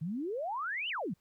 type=exponential two-way sweep; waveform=sine; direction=up then down; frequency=146.83 to 3100 to 146.83 Hz; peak=-33 dBFS; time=0.01-1.14 s; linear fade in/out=10 ms; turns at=0.89 s; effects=pink hiss -75 dBFS RMS until 1.2 s